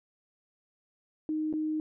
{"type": "tone with dropouts", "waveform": "sine", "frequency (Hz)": 310, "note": "D#4", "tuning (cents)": -6, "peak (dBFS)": -28, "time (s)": [1.29, 1.8], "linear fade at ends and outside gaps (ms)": 1, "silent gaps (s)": [1.528, 1.537], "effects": []}